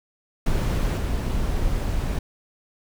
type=noise with level steps; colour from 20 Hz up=brown; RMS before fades=-21 / -24 dBFS; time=0.46-2.19 s; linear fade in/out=5 ms; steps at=0.97 s; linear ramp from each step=10 ms; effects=none